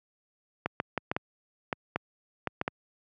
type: clicks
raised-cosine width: 0.5 ms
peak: -13 dBFS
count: 10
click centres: 0.66 / 0.801 / 0.977 / 1.115 / 1.165 / 1.728 / 1.96 / 2.473 / 2.614 / 2.679 s
effects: high-pass 100 Hz 12 dB/octave